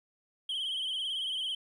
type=tone with vibrato; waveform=sine; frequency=3136 Hz; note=G7; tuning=in tune; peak=-29 dBFS; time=0.49-1.55 s; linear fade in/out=5 ms; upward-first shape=sine; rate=18 Hz; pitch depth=76 cents each way; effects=tanh soft clip ceiling -30 dBFS + 11-bit